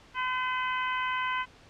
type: harmonic tone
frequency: 509 Hz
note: C5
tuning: 48 cents flat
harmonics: 2 / 3 / 4 / 5 / 6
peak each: -30 / -34 / -36 / -38 / -40 dBFS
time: 0.14-1.46 s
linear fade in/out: 50 ms
effects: pink hiss -55 dBFS RMS until 1.69 s + low-pass 5000 Hz 12 dB/octave